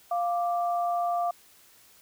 sine tone pair together, 698.5 / 1174.7 Hz, F5 / D6, 0 / 0 cents, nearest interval major sixth, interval 900 cents, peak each -25 / -33 dBFS, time 0.11-1.31 s, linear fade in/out 5 ms, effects white hiss -57 dBFS RMS until 2.01 s

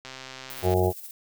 click train, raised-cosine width 0.2 ms, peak -22 dBFS, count 91, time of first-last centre 0.05-0.737 s, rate 131 Hz
violet noise with tremolo, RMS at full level -39 dBFS, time 0.5-1.11 s, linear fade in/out 2 ms, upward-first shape square, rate 15 Hz, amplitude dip 45%
harmonic tone, 91.8 Hz, F#2, 13 cents flat, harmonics 1 / 2 / 4 / 5 / 6 / 7 / 8 / 9, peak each -24 / -32 / -24 / -28 / -36 / -29 / -32 / -31 dBFS, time 0.62-0.93 s, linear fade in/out 50 ms
effects none

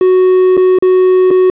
triangle tone with dropouts, 370 Hz, F#4, in tune, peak -3 dBFS, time 0.01-1.5 s, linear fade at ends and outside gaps 2 ms, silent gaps 0.569-0.575 / 0.787-0.824 / 1.306-1.311 s, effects resampled to 8000 Hz + 7-bit

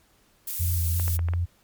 violet noise, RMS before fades -31 dBFS, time 0.47-1.17 s, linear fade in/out 5 ms
sine tone with vibrato, 85.5 Hz, F2, 36 cents flat, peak -22 dBFS, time 0.59-1.46 s, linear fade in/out 20 ms, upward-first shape square, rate 2.8 Hz, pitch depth 22 cents each way
clicks, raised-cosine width 0.5 ms, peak -21 dBFS, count 5, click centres 0.998 / 1.08 / 1.192 / 1.286 / 1.336 s
effects pink hiss -62 dBFS RMS until 1.63 s + MP3 96 kbps

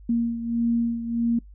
sine beating tone pair, 233.1 / 234.7 Hz, A#3 / A#3, 0 / +12 cents, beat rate 1.6 Hz, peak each -22 / -28 dBFS, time 0.09-1.39 s, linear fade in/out 5 ms, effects noise-tail reverb RT60 0.1 s tail -23 dB re dry + added 50 Hz sine -43 dBFS peak until 1.54 s

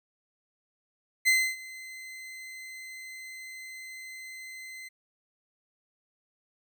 40% pulse tone with ADSR envelope, 2058 Hz, C7, 29 cents flat, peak -18 dBFS, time 1.25-4.89 s, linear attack 28 ms, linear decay 280 ms, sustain -22 dB, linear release 15 ms, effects none

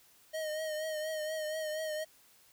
square tone with vibrato, 622.3 Hz, D#5, in tune, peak -35 dBFS, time 0.33-2.05 s, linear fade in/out 20 ms, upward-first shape triangle, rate 4.2 Hz, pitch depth 47 cents each way, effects white hiss -63 dBFS RMS until 2.52 s

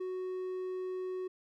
triangle tone, 370 Hz, F#4, in tune, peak -33 dBFS, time 0-1.28 s, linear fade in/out 10 ms, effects none

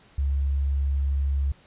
sine tone, 69.3 Hz, C#2, in tune, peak -21 dBFS, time 0.18-1.52 s, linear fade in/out 5 ms, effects pink hiss -56 dBFS RMS until 1.66 s + resampled to 8000 Hz

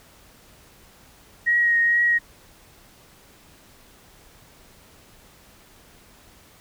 sine tone with vibrato, 1886 Hz, A#6, 20 cents sharp, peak -16 dBFS, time 1.46-2.19 s, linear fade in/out 20 ms, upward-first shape triangle, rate 2.2 Hz, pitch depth 22 cents each way, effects pink hiss -52 dBFS RMS until 6.6 s

